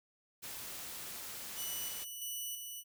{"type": "noise", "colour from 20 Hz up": "white", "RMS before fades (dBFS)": -45, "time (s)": [0.42, 2.05], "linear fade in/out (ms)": 20}
{"type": "tone with tremolo", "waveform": "5% pulse", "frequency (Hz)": 2960, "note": "F#7", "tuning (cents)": 0, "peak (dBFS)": -30, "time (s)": [1.55, 2.84], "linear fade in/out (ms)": 50, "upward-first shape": "square", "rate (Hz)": 1.5, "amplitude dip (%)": 40}
{"effects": []}